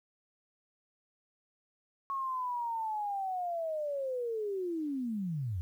sine linear sweep, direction down, 1101 to 80 Hz, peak -32 dBFS, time 2.1-5.61 s, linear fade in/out 0 ms, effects 11-bit

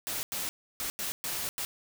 white noise bursts at uneven times, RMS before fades -34 dBFS, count 6, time 0.07-0.23 / 0.32-0.49 / 0.8-0.9 / 0.99-1.12 / 1.24-1.49 / 1.58-1.65 s, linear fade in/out 0 ms, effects none

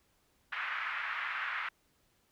pink band-pass noise, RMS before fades -37 dBFS, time 0.52-1.69 s, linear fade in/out 5 ms, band 1300 to 2200 Hz, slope 24 dB/octave, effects pink hiss -72 dBFS RMS until 2.31 s

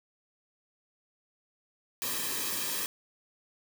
white noise with comb filter, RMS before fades -33 dBFS, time 2.02-2.86 s, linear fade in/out 0 ms, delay 1.4 ms, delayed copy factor -0.7, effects none

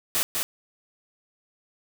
white noise with echo, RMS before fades -24 dBFS, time 0.15-0.23 s, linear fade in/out 0 ms, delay 200 ms, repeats 1, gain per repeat -3 dB, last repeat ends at 0.43 s, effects none

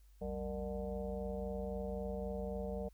sine tone with frequency modulation, 328.1 Hz, E4, 8 cents flat, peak -37 dBFS, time 0.21-2.89 s, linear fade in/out 10 ms, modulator 136 Hz, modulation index 2.4, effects added 50 Hz sine -59 dBFS peak until 2.93 s + white hiss -75 dBFS RMS until 2.93 s

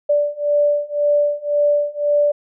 sine beating tone pair, 584 / 585.9 Hz, D5 / D5, -10 / -4 cents, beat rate 1.9 Hz, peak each -18 / -17 dBFS, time 0.09-2.32 s, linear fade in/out 10 ms, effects none

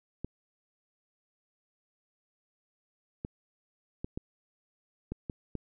clicks, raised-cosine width 3 ms, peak -22 dBFS, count 7, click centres 0.246 / 3.249 / 4.045 / 4.175 / 5.12 / 5.298 / 5.553 s, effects none

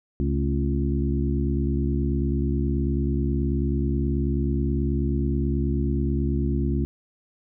harmonic tone with a mistuned harmonic, 69.3 Hz, C#2, in tune, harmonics 1 / 2 / 3 / 4 / 5, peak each -24 / -27 / -29 / -30 / -31 dBFS, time 0.2-6.85 s, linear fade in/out 0 ms, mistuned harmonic 3, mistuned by +88 cents, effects none

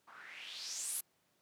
blue noise with low-pass filter sweep, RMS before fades -44 dBFS, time 0.07-1.01 s, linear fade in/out 10 ms, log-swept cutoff 1100 to 12000 Hz, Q 4.2, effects pink hiss -75 dBFS RMS until 1.41 s + high-pass 150 Hz 12 dB/octave

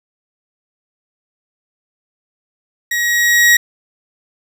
40% pulse tone with level ramp, 1900 Hz, A#6, 33 cents sharp, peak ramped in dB -15 to -5 dBFS, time 2.91-3.57 s, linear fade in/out 5 ms, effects none

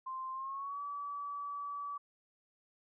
sine tone with pitch glide, 1046.5 to 1147.8 Hz, C6 to D6, 0 to -40 cents, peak -38 dBFS, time 0.06-1.98 s, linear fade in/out 10 ms, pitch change +160 cents, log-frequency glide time 0.32-0.81 s, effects none

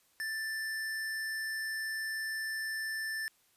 square tone, 1767 Hz, A6, 7 cents sharp, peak -35 dBFS, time 0.2-3.28 s, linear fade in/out 0 ms, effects white hiss -69 dBFS RMS until 3.56 s + resampled to 32000 Hz

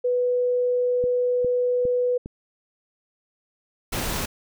sine tone, 493.9 Hz, B4, in tune, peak -19 dBFS, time 0.04-2.18 s, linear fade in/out 10 ms
click train, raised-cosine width 3 ms, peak -21 dBFS, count 4, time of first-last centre 1.04-2.26 s, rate 2.46 Hz
pink noise, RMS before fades -27 dBFS, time 3.92-4.26 s, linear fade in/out 10 ms
effects none

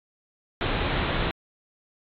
pink low-pass noise, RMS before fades -26 dBFS, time 0.61-1.31 s, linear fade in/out 0 ms, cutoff 3900 Hz, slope 96 dB/octave, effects AAC 48 kbps

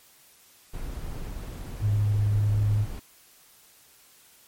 brown noise, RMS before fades -35 dBFS, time 0.73-3 s, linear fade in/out 10 ms
sine tone with pitch glide, 103.83 to 104.49 Hz, G#2 to G#2, 0 to +11 cents, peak -20 dBFS, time 1.8-2.87 s, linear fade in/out 50 ms, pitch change +11 cents, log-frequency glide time 2.45-2.59 s
effects white hiss -56 dBFS RMS until 4.47 s + MP3 64 kbps

